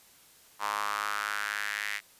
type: tone with high-pass filter sweep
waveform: sawtooth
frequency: 103.83 Hz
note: G#2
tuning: in tune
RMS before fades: -33 dBFS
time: 0.59-2.01 s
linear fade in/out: 50 ms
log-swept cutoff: 1000 to 2000 Hz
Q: 3.9
effects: white hiss -58 dBFS RMS until 2.19 s + resampled to 32000 Hz